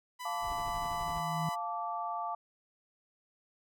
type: tone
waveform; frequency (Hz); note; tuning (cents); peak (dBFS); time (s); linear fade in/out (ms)
sawtooth; 996; B5; +14; -36; 0.19-1.56; 20
type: chord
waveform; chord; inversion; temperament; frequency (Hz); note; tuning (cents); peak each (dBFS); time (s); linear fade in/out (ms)
sine; D minor; first; equal with one note detuned; 698.5 / 880 / 1163.2; F5 / A5 / D6; 0 / 0 / -17; -38; 0.25-2.35; 5
type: tone with exponential growth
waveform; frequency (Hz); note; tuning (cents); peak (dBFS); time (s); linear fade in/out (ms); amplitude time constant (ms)
sine; 160; D#3; +49; -31; 0.29-1.49; 2; 260
type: noise with tremolo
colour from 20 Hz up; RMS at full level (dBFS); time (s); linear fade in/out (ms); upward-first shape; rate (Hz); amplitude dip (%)
brown; -43; 0.41-1.23; 50; sine; 12; 55
effects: none